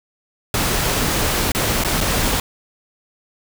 pink noise with dropouts, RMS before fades -19 dBFS, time 0.54-2.4 s, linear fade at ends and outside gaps 2 ms, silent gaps 1.519-1.548 / 1.838-1.847 / 2.006-2.01 s, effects none

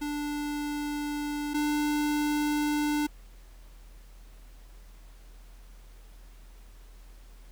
square tone pair in turn, 293.7 / 296.8 Hz, D4 / D4, 0 / +18 cents, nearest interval unison, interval 18 cents, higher second, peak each -31 / -26 dBFS, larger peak second, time 0.01-1.54 / 1.54-3.07 s, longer neither, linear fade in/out 10 ms, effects added 41 Hz sine -47 dBFS peak until 7.51 s + pink hiss -60 dBFS RMS until 7.51 s

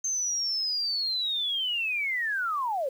sine linear sweep, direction down, 6330 to 504 Hz, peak -26 dBFS, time 0.04-2.89 s, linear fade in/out 5 ms, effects 9-bit

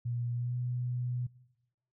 sine tone with pitch glide, 120 to 123.44 Hz, B2 to B2, -49 to 0 cents, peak -31 dBFS, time 0.05-1.27 s, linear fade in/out 10 ms, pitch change +49 cents, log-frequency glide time 0.33-0.56 s, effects noise-tail reverb RT60 1.0 s tail -21 dB re dry

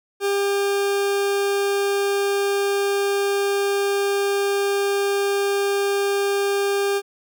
40% pulse tone, 400 Hz, G4, 35 cents sharp, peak -18 dBFS, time 0.2-7.02 s, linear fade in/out 50 ms, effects none

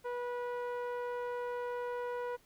sawtooth tone with low-pass filter, 487.7 Hz, B4, 22 cents flat, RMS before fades -38 dBFS, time 0.04-2.37 s, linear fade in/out 20 ms, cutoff 1300 Hz, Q 0.99, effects pink hiss -66 dBFS RMS until 2.45 s

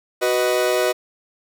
40% pulse chord, B major, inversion second, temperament equal with one note detuned, 371.7 / 493.9 / 622.3 Hz, F#4 / B4 / D#5, +8 / 0 / 0 cents, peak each -21 / -21 / -20 dBFS, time 0.21-0.93 s, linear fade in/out 20 ms, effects none

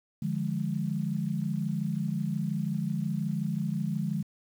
sine chord, D diminished, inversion none, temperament equal with one note detuned, 148.97 / 174.61 / 207.7 Hz, D3 / F3 / Ab3, +25 / 0 / 0 cents, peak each -32 dBFS, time 0.22-4.23 s, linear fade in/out 5 ms, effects 9-bit

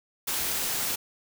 white noise, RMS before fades -29 dBFS, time 0.27-0.96 s, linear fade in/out 10 ms, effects none

